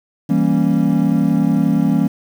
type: chord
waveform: triangle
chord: E diminished seventh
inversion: none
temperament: equal with one note detuned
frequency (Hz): 164.81 / 196 / 233.1 / 275.4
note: E3 / G3 / Bb3 / Db4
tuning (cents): 0 / 0 / 0 / -11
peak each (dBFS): -16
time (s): 0.29-2.08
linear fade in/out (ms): 10
effects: 7-bit